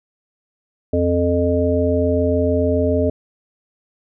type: harmonic tone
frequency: 87.31 Hz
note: F2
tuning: in tune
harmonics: 1 / 3 / 5 / 7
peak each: -20 / -20 / -20 / -20 dBFS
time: 0.93-3.1 s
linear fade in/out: 5 ms
effects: none